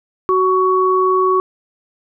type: tone pair together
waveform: sine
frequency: 373.4 / 1118.9 Hz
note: F#4 / C#6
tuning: +16 / +16 cents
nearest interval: octave + perfect fifth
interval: 1900 cents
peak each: -14 dBFS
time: 0.29-1.4 s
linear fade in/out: 0 ms
effects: none